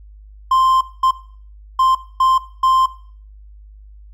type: tone bursts at uneven times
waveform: triangle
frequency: 1046.5 Hz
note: C6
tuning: in tune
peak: -9 dBFS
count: 5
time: 0.51-0.81 / 1.03-1.11 / 1.79-1.95 / 2.2-2.38 / 2.63-2.86 s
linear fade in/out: 5 ms
effects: noise-tail reverb RT60 0.5 s tail -17 dB re dry + added 51 Hz sine -38 dBFS peak until 4.13 s